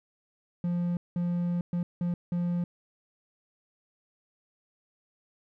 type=tone bursts at uneven times; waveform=triangle; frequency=174.61 Hz; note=F3; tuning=in tune; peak=-24 dBFS; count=5; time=0.64-0.97 / 1.16-1.61 / 1.73-1.83 / 2.01-2.14 / 2.32-2.64 s; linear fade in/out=2 ms; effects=none